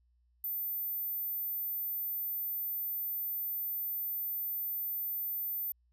sine tone, 14080 Hz, A9, in tune, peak -33 dBFS, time 0.44-5.72 s, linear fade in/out 2 ms, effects added 60 Hz sine -67 dBFS peak until 5.92 s

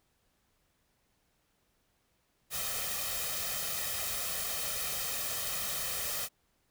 white noise with comb filter, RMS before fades -35 dBFS, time 2.5-6.29 s, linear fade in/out 50 ms, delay 1.6 ms, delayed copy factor +0.7, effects pink hiss -74 dBFS RMS until 6.7 s

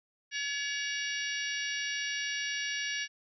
harmonic tone with a mistuned harmonic, 567 Hz, C#5, 39 cents sharp, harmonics 3 / 4 / 5 / 6 / 7 / 8 / 9 / 10, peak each -36 / -39 / -38 / -46 / -45 / -44 / -50 / -41 dBFS, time 0.31-3.08 s, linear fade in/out 50 ms, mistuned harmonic 7, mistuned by -67 cents, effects none

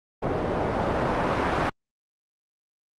white noise with low-pass filter sweep, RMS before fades -25 dBFS, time 0.22-1.7 s, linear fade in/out 10 ms, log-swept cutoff 600 to 1200 Hz, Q 0.86, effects Opus 32 kbps

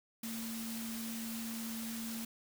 sine tone in noise, 226.8 Hz, A#3, 47 cents flat, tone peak -40 dBFS, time 0.23-2.25 s, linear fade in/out 5 ms, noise white, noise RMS -45 dBFS, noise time 0.23-2.25 s, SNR +2 dB, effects none

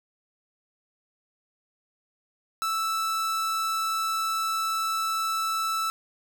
45% pulse tone, 1318.5 Hz, E6, in tune, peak -25 dBFS, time 2.62-5.9 s, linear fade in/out 0 ms, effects 11-bit

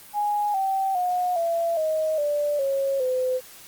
sine tone with pitch steps, 829 / 773.5 / 721.7 / 673.4 / 628.3 / 586.2 / 546.9 / 510.3 Hz, G#5 / G5 / F#5 / E5 / D#5 / D5 / C#5 / C5, -3 / -23 / -43 / +37 / +17 / -3 / -23 / -43 cents, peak -21 dBFS, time 0.13-3.41 s, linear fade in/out 50 ms, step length 410 ms, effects white hiss -46 dBFS RMS until 3.67 s + Opus 32 kbps

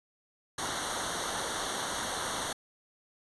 pink noise with comb filter, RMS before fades -34 dBFS, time 0.58-2.53 s, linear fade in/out 5 ms, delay 0.4 ms, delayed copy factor -0.85, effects resampled to 24000 Hz

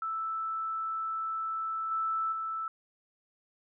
sine tone with level steps, 1318.5 Hz, E6, in tune, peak -31 / -28 / -32 dBFS, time 0.02-2.68 s, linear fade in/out 2 ms, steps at 1.91 / 2.32 s, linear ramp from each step 5 ms, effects none

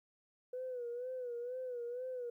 sine tone with vibrato, 493.9 Hz, B4, in tune, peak -38 dBFS, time 0.53-2.3 s, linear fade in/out 5 ms, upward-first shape sine, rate 2.1 Hz, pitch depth 74 cents each way, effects tanh soft clip ceiling -34 dBFS + 13-bit

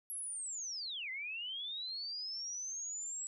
sine linear two-way sweep, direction down then up, 11360 to 2005 to 7790 Hz, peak -39 dBFS, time 0.1-3.27 s, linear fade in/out 0 ms, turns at 1.1 s, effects none

